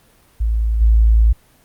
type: tone with level steps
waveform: sine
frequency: 55.3 Hz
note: A1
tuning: 9 cents sharp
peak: -14 / -8 dBFS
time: 0.4-1.33 s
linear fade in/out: 10 ms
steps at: 0.8 s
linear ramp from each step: 20 ms
effects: pink hiss -53 dBFS RMS until 1.64 s + Opus 32 kbps